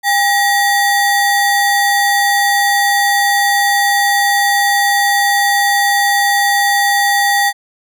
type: ring-modulated tone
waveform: square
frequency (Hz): 1355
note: E6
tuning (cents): +47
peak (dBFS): -8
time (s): 0.03-7.53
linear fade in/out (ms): 50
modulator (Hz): 548
effects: none